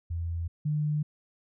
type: tone pair in turn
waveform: sine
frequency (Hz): 84.2 / 150.3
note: E2 / D3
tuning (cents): +37 / +40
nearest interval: minor seventh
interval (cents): 1003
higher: second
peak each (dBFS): -29 / -25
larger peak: second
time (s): 0.1-0.48 / 0.65-1.03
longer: neither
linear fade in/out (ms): 10
effects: none

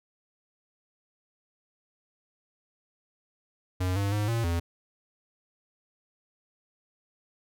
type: tone with pitch steps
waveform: square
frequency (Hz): 91.8 / 99.9 / 104.5 / 115.7 / 84.8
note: F#2 / G2 / G#2 / A#2 / E2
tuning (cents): -13 / +33 / +11 / -13 / +50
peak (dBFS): -26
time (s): 3.8-4.6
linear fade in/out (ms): 10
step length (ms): 160
effects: none

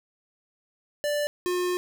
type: tone pair in turn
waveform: square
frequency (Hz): 587.3 / 358.9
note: D5 / F4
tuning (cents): 0 / +47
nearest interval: major sixth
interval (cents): 853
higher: first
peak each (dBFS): -25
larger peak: neither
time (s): 1.04-1.27 / 1.46-1.77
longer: second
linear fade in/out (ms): 0
effects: none

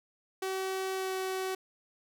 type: tone with pitch glide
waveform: sawtooth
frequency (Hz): 380.2 to 377.4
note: F#4 to F#4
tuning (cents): +47 to +34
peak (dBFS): -28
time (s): 0.42-1.55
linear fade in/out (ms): 5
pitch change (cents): -13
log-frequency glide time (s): 0.94-1.13
effects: none

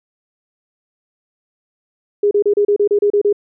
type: tone bursts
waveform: sine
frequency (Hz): 410.5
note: G#4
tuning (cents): -20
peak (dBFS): -10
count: 10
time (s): 2.23-3.328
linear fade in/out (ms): 5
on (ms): 81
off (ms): 32
effects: none

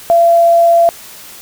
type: tone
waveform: sine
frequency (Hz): 679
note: F5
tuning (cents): -49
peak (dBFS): -5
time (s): 0.1-0.89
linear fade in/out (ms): 0
effects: white hiss -34 dBFS RMS until 1.41 s

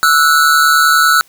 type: tone pair together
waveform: square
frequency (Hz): 1318.5 / 1468.6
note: E6 / F#6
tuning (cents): 0 / -13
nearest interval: major second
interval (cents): 187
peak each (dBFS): -11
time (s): 0.03-1.21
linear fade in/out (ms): 0
effects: white hiss -49 dBFS RMS until 1.28 s

